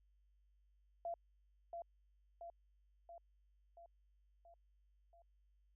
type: tone with echo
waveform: sine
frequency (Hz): 682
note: F5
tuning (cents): -41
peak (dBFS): -40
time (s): 1.05-1.14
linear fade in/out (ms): 2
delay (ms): 680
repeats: 6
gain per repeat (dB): -4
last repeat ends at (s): 5.22
effects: added 50 Hz sine -70 dBFS peak until 5.75 s